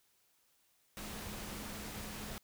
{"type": "tone in noise", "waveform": "sine", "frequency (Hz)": 209.5, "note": "G#3", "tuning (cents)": 15, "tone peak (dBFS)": -50, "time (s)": [0.97, 2.38], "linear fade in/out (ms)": 0, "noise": "pink", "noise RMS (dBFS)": -45, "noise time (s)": [0.97, 2.38], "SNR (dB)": -8, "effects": ["white hiss -73 dBFS RMS until 2.43 s"]}